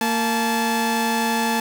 sawtooth tone pair together, 229.9 / 868 Hz, A#3 / A5, -24 / -24 cents, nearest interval octave + major seventh, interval 2300 cents, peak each -18 dBFS, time 0.01-1.6 s, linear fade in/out 2 ms, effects none

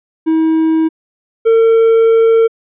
triangle tone pair in turn, 320.4 / 453.1 Hz, E4 / A#4, -49 / -49 cents, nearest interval tritone, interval 600 cents, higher second, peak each -7 / -4 dBFS, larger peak second, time 0.26-0.89 / 1.45-2.48 s, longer second, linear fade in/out 20 ms, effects resampled to 8000 Hz

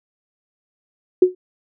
sine tone with exponential decay, 365.9 Hz, F#4, 19 cents flat, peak -4 dBFS, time 1.22-1.35 s, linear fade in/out 5 ms, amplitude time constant 27 ms, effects none

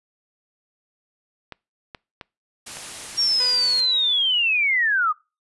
clicks, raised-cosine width 0.3 ms, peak -19 dBFS, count 4, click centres 1.523 / 1.948 / 2.212 / 2.77 s
white noise, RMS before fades -35 dBFS, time 2.66-3.81 s, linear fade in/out 10 ms
sine linear sweep, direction down, 5610 to 1187 Hz, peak -17 dBFS, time 3.17-5.13 s, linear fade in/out 20 ms
10% pulse tone with exponential decay, 499 Hz, B4, 18 cents sharp, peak -22 dBFS, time 3.4-5.06 s, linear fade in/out 1 ms, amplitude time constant 360 ms
effects noise-tail reverb RT60 0.3 s tail -26 dB re dry + resampled to 24000 Hz

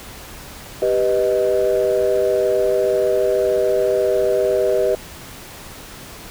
sine chord, G augmented, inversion none, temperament equal, 392 / 493.9 / 622.3 Hz, G4 / B4 / D#5, 0 / 0 / 0 cents, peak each -18 dBFS, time 0.82-4.95 s, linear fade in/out 2 ms, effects tanh soft clip ceiling -8 dBFS + pink hiss -37 dBFS RMS until 6.3 s

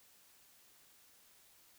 silence, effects white hiss -65 dBFS RMS until 1.78 s

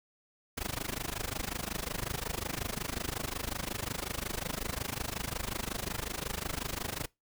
pink noise with amplitude modulation, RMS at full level -33 dBFS, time 0.57-7.06 s, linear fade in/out 10 ms, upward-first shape sine, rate 25.5 Hz, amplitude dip 95%, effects noise-tail reverb RT60 0.2 s tail -23 dB re dry

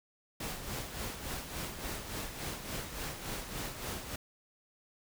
pink noise with tremolo, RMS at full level -38 dBFS, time 0.4-4.16 s, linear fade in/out 5 ms, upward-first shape sine, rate 3.5 Hz, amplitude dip 55%, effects none

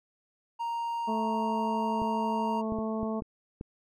triangle tone, 932.3 Hz, A#5, in tune, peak -28 dBFS, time 0.59-2.62 s, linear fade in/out 20 ms
harmonic tone, 220 Hz, A3, in tune, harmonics 1 / 2 / 3 / 4 / 5, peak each -31 / -36 / -37 / -42 / -42 dBFS, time 1.07-3.21 s, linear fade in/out 20 ms
clicks, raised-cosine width 3 ms, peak -24 dBFS, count 6, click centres 2.019 / 2.722 / 2.787 / 3.031 / 3.221 / 3.611 s
effects none

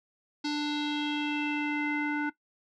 square tone with low-pass filter sweep, 295.5 Hz, D4, 11 cents sharp, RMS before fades -30 dBFS, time 0.44-2.3 s, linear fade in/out 10 ms, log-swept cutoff 4600 to 1700 Hz, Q 4.7, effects noise-tail reverb RT60 0.1 s tail -17 dB re dry

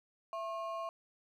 triangle ring-modulated tone, 874 Hz, A5, 12 cents flat, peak -32 dBFS, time 0.33-0.89 s, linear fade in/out 0 ms, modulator 208 Hz, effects none

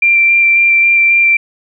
sine tone with vibrato, 2364 Hz, D7, 11 cents sharp, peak -6 dBFS, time 0.02-1.37 s, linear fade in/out 5 ms, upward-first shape square, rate 3.7 Hz, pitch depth 9 cents each way, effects none

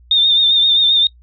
sine tone with vibrato, 3631 Hz, A#7, 46 cents flat, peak -9 dBFS, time 0.11-1.07 s, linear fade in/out 2 ms, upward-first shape triangle, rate 7.6 Hz, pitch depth 52 cents each way, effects noise-tail reverb RT60 0.1 s tail -24 dB re dry + added 60 Hz sine -43 dBFS peak until 1.22 s

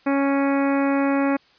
harmonic tone, 277.2 Hz, C#4, in tune, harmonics 1 / 2 / 3 / 4 / 5 / 6 / 7 / 8 / 9, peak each -19 / -25 / -29 / -31 / -33 / -35 / -36 / -37 / -38 dBFS, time 0.06-1.37 s, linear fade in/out 10 ms, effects white hiss -56 dBFS RMS until 1.58 s + resampled to 11025 Hz

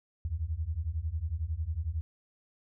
sine beating tone pair, 74.3 / 85.3 Hz, D2 / F2, +21 / -40 cents, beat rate 11 Hz, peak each -34 / -33 dBFS, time 0.25-2.01 s, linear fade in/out 0 ms, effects none

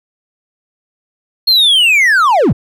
triangle linear sweep, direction down, 4305 to 73.42 Hz, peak -5 dBFS, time 1.47-2.53 s, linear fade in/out 10 ms, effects none

